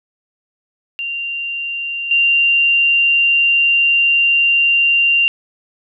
sine tone with level steps, 2776 Hz, F7, 11 cents flat, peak -20 / -10 dBFS, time 0.99-5.28 s, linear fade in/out 0 ms, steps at 2.11 s, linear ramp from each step 2 ms, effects none

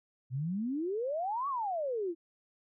sine exponential two-way sweep, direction up then down, 120.4 to 1158 to 320.7 Hz, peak -31 dBFS, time 0.3-2.15 s, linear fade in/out 50 ms, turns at 1.48 s, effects none

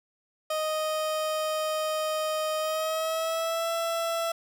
30% pulse tone with pitch glide, 622.3 to 667 Hz, D#5 to E5, 0 to +20 cents, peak -24 dBFS, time 0.5-4.32 s, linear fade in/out 5 ms, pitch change +120 cents, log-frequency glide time 2.58-3.7 s, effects none

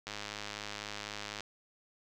click train, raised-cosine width 0.2 ms, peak -22 dBFS, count 140, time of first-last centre 0.07-1.407 s, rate 104 Hz, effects none

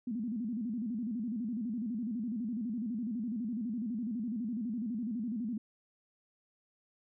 sine tone with vibrato, 227.9 Hz, A#3, 39 cents flat, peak -33 dBFS, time 0.07-5.58 s, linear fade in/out 5 ms, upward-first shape square, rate 12 Hz, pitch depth 140 cents each way, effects none

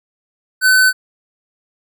square tone, 1515 Hz, F#6, 40 cents sharp, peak -9 dBFS, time 0.61-0.93 s, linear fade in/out 50 ms, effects none

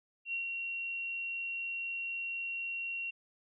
sine tone with ADSR envelope, 2742 Hz, F7, 32 cents flat, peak -32 dBFS, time 0.25-3.11 s, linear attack 80 ms, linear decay 120 ms, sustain -3 dB, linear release 13 ms, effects none

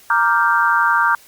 sine chord, G minor seventh, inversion first, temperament equal, 932.3 / 1174.7 / 1396.9 / 1568 Hz, Bb5 / D6 / F6 / G6, 0 / 0 / 0 / 0 cents, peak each -18 dBFS, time 0.1-1.15 s, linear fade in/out 2 ms, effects white hiss -47 dBFS RMS until 1.27 s + Opus 48 kbps

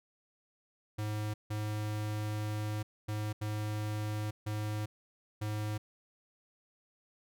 square tone bursts at uneven times, 106.2 Hz, G#2, 39 cents sharp, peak -34 dBFS, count 6, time 0.98-1.34 / 1.5-2.83 / 3.08-3.33 / 3.41-4.31 / 4.46-4.86 / 5.41-5.78 s, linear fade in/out 10 ms, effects none

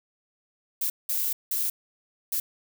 violet noise bursts at uneven times, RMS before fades -27 dBFS, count 4, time 0.81-0.9 / 1.09-1.33 / 1.51-1.7 / 2.32-2.4 s, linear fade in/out 5 ms, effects none

